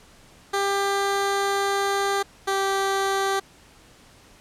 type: tone pair in turn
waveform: 15% pulse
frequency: 397.1 / 390.5 Hz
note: G4 / G4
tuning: +22 / -7 cents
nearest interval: unison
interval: 29 cents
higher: first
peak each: -15 / -15 dBFS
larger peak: neither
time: 0.53-2.23 / 2.47-3.4 s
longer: first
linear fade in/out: 10 ms
effects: pink hiss -52 dBFS RMS until 4.4 s + low-pass 10000 Hz 12 dB/octave